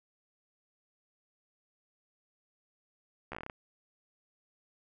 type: slowing click train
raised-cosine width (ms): 0.5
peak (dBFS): -25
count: 9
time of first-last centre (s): 3.32-3.498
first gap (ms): 13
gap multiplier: 1.15
effects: none